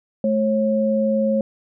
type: tone pair together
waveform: sine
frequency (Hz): 215.9 / 544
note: A3 / C#5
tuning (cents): -33 / -33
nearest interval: octave + major third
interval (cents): 1600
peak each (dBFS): -19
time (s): 0.24-1.41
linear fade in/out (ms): 2
effects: none